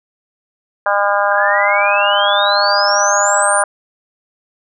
harmonic tone, 202.4 Hz, G#3, 44 cents flat, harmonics 3 / 4 / 5 / 6 / 7 / 8, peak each -17 / -18 / -19 / -20 / -20 / -21 dBFS, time 0.86-3.64 s, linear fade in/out 2 ms
sine exponential sweep, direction up, 1568 to 9510 Hz, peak -16 dBFS, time 1.31-3.63 s, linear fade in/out 10 ms
effects none

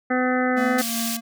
harmonic tone, 253.2 Hz, B3, 43 cents sharp, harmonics 1 / 2 / 3 / 5 / 6 / 7 / 8, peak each -22 / -25 / -27 / -29 / -30 / -30 / -31 dBFS, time 0.1-0.82 s, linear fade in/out 10 ms
square tone with tremolo, 230.1 Hz, A#3, 22 cents flat, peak -26 dBFS, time 0.56-1.21 s, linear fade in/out 20 ms, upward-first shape sine, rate 2.7 Hz, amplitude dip 45%
pink high-pass noise, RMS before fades -28 dBFS, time 0.78-1.17 s, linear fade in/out 5 ms, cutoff 3800 Hz, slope 12 dB/octave
effects none

